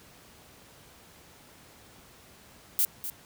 violet noise with echo, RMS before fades -24 dBFS, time 2.79-2.85 s, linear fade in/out 0 ms, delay 250 ms, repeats 1, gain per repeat -11 dB, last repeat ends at 3.1 s, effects pink hiss -54 dBFS RMS until 3.25 s + high-pass 60 Hz 12 dB/octave

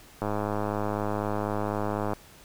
click train, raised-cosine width 1 ms, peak -15 dBFS, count 200, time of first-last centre 0.22-2.133 s, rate 104 Hz, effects pink hiss -52 dBFS RMS until 2.44 s

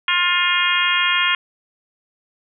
harmonic tone with a mistuned harmonic, 353.5 Hz, F4, 21 cents sharp, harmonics 3 / 4 / 5 / 6 / 7 / 8 / 9, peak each -23 / -23 / -23 / -23 / -23 / -23 / -23 dBFS, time 0.08-1.35 s, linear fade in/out 2 ms, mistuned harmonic 9, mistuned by +43 cents, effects none

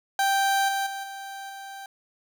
30% pulse tone with level steps, 784 Hz, G5, in tune, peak -18 / -22 / -29 / -33 / -35 dBFS, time 0.19-1.86 s, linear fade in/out 2 ms, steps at 0.68 / 0.86 / 1.03 / 1.49 s, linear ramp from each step 10 ms, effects none

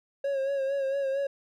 triangle tone with vibrato, 547 Hz, C#5, 23 cents flat, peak -24 dBFS, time 0.24-1.27 s, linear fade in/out 5 ms, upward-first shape sine, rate 4.4 Hz, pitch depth 43 cents each way, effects none

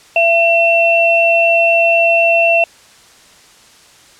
sine tone pair together, 673 / 2702 Hz, E5 / E7, +36 / +42 cents, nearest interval 2 octaves, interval 2406 cents, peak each -11 dBFS, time 0.16-2.64 s, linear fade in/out 2 ms, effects white hiss -44 dBFS RMS until 4.19 s + low-pass 8000 Hz 12 dB/octave

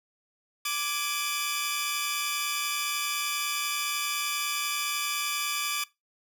15% pulse tone cluster, 1172 / 1671 / 2500 / 2977 / 3446 Hz, D6 / G#6 / D#7 / F#7 / A7, -4 / +10 / +8 / +10 / -37 cents, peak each -25 / -33 / -29 / -31 / -29 dBFS, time 0.65-5.84 s, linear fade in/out 5 ms, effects noise-tail reverb RT60 0.2 s tail -19 dB re dry

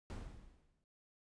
brown noise with exponential decay, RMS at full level -41 dBFS, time 0.1-0.84 s, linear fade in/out 0 ms, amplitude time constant 160 ms, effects resampled to 22050 Hz

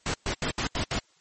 pink noise bursts at uneven times, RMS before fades -28 dBFS, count 6, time 0.06-0.14 / 0.26-0.34 / 0.42-0.51 / 0.58-0.67 / 0.75-0.84 / 0.91-0.99 s, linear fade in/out 2 ms, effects white hiss -63 dBFS RMS until 1.2 s + MP3 32 kbps

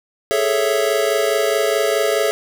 square chord, A major seventh, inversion third, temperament equal, 415.3 / 440 / 554.4 / 659.3 Hz, G#4 / A4 / C#5 / E5, 0 / 0 / 0 / 0 cents, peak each -22 dBFS, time 0.31-2.31 s, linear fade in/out 0 ms, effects none

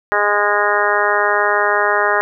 harmonic tone, 206.2 Hz, G#3, 12 cents flat, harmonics 2 / 3 / 4 / 5 / 6 / 7 / 8 / 9, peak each -21 / -21 / -21 / -21 / -21 / -21 / -21 / -21 dBFS, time 0.12-2.21 s, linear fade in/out 0 ms, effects none

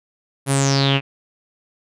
sawtooth tone with low-pass filter sweep, 137.5 Hz, C#3, 14 cents flat, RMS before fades -17 dBFS, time 0.46-1.01 s, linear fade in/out 50 ms, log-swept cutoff 11000 to 2500 Hz, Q 8.2, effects none

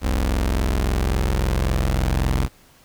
sawtooth tone pair together, 43.66 / 65.41 Hz, F1 / C2, 0 / 0 cents, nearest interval perfect fifth, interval 700 cents, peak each -17 dBFS, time 0.01-2.49 s, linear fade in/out 50 ms, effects pink hiss -53 dBFS RMS until 2.84 s

